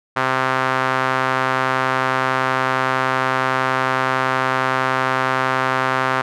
sawtooth tone with band-pass filter, 130.81 Hz, C3, in tune, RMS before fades -19 dBFS, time 0.16-6.22 s, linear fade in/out 10 ms, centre 1300 Hz, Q 1.7, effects none

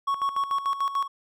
triangle tone with tremolo, 1108.7 Hz, C#6, in tune, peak -20 dBFS, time 0.07-1.08 s, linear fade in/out 10 ms, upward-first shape square, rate 6.8 Hz, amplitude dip 70%, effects none

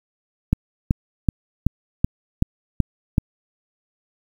click train, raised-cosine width 5 ms, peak -3 dBFS, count 8, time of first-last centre 0.53-3.182 s, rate 2.64 Hz, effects 7-bit

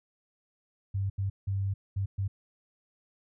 sine tone bursts at uneven times, 98 Hz, G2, in tune, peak -27 dBFS, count 5, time 0.94-1.1 / 1.18-1.3 / 1.47-1.74 / 1.96-2.06 / 2.18-2.28 s, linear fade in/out 10 ms, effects none

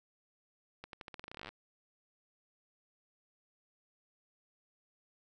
accelerating click train, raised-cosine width 0.3 ms, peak -29 dBFS, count 19, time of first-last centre 0.84-1.49 s, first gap 92 ms, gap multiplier 0.87, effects none

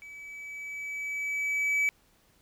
triangle tone with level ramp, 2291 Hz, D7, 44 cents flat, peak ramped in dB -42 to -21 dBFS, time 0.02-1.89 s, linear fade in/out 0 ms, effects pink hiss -65 dBFS RMS until 2.41 s

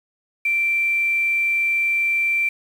sine tone with quantisation, 2349 Hz, D7, in tune, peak -17 dBFS, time 0.45-2.49 s, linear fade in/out 5 ms, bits 7, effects none

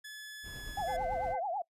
sawtooth tone with pitch glide, 1716 to 1705.1 Hz, A6 to G#6, -44 to +45 cents, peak -40 dBFS, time 0.04-0.97 s, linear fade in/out 10 ms, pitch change -11 cents, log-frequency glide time 0.43-0.54 s
brown noise with tremolo, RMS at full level -44 dBFS, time 0.43-1.36 s, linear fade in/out 50 ms, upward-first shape sine, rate 8.8 Hz, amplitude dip 30%
sine tone with vibrato, 747 Hz, F#5, 16 cents sharp, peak -32 dBFS, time 0.77-1.62 s, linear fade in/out 5 ms, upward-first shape triangle, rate 9.1 Hz, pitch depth 250 cents each way
harmonic tone, 514 Hz, C5, 31 cents flat, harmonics 1 / 3 / 4, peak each -39 / -50 / -50 dBFS, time 0.87-1.4 s, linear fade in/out 20 ms
effects noise-tail reverb RT60 0.1 s tail -23 dB re dry + resampled to 32000 Hz

